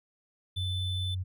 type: tone with vibrato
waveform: sine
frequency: 92.5 Hz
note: F#2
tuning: in tune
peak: -30 dBFS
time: 0.56-1.24 s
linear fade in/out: 20 ms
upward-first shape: square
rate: 12 Hz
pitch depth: 8 cents each way
type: tone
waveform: triangle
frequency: 3520 Hz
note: A7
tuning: in tune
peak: -33 dBFS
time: 0.56-1.15 s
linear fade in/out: 10 ms
effects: none